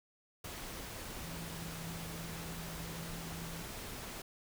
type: tone in noise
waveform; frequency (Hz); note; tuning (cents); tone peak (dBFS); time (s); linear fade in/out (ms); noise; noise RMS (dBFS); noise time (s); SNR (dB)
sine; 165.7; E3; +9; -45; 1.23-3.62; 5; pink; -45; 0.44-4.22; -3
effects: none